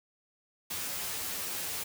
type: noise with comb filter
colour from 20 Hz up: white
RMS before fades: -36 dBFS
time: 0.7-1.84 s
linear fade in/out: 10 ms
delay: 11 ms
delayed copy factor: +1
effects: none